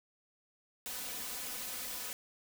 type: noise with comb filter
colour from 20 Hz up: white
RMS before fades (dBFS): -41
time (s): 0.86-2.13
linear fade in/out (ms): 0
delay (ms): 4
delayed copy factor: +0.95
effects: none